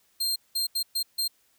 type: tone bursts at uneven times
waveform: sawtooth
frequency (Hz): 4186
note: C8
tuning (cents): 0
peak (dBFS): -22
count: 5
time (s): 0.2-0.36 / 0.55-0.67 / 0.75-0.83 / 0.95-1.03 / 1.18-1.28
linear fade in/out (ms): 10
effects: white hiss -66 dBFS RMS until 1.58 s